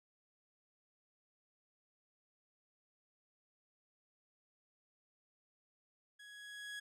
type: tone with level ramp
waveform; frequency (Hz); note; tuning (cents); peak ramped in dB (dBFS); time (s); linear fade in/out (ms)
30% pulse; 1668; G#6; +7; -52 to -40; 6.19-6.8; 10
effects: low-pass 10000 Hz 12 dB/octave